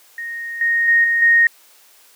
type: tone with level steps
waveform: sine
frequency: 1860 Hz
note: A#6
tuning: 4 cents flat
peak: -25 / -14 / -10 / -14 / -9 dBFS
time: 0.18-1.47 s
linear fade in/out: 2 ms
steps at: 0.61 / 0.88 / 1.04 / 1.22 s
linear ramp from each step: 2 ms
effects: white hiss -50 dBFS RMS until 2.15 s + high-pass 400 Hz 12 dB/octave